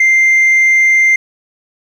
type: tone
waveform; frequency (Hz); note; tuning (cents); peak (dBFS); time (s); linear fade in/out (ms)
sine; 2093; C7; 0; -4; 0-1.16; 5
effects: tanh soft clip ceiling -5 dBFS + 7-bit